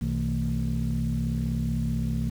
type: tone cluster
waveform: sine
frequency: 62.5 / 126.1 / 161.9 / 226.9 Hz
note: B1 / B2 / E3 / A#3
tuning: +21 / +36 / -31 / -47 cents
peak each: -29 dBFS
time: 0.01-2.3 s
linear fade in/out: 10 ms
effects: tanh soft clip ceiling -18 dBFS + 8-bit